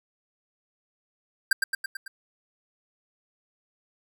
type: tone with echo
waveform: square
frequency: 1576 Hz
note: G6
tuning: 9 cents sharp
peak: -17 dBFS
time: 1.51-1.53 s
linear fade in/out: 5 ms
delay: 110 ms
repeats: 5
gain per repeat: -4 dB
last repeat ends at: 2.08 s
effects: none